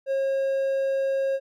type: tone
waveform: triangle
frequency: 541 Hz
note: C#5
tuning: 42 cents flat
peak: -20 dBFS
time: 0.06-1.4 s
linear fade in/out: 50 ms
effects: none